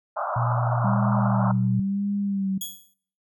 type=band-pass noise; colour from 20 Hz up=pink; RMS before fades=-28 dBFS; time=0.16-1.52 s; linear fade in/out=10 ms; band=590 to 1400 Hz; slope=96 dB/octave
type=tone; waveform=sine; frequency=120 Hz; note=B2; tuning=49 cents flat; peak=-22 dBFS; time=0.36-1.8 s; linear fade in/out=5 ms
type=tone with vibrato; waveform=sine; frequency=196 Hz; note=G3; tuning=in tune; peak=-23 dBFS; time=0.84-2.58 s; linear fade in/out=5 ms; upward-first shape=sine; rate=0.97 Hz; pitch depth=53 cents each way
type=tone with exponential decay; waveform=5% pulse; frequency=3345 Hz; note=G#7; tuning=12 cents sharp; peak=-19 dBFS; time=2.61-2.94 s; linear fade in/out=5 ms; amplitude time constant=71 ms
effects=noise-tail reverb RT60 0.6 s tail -21 dB re dry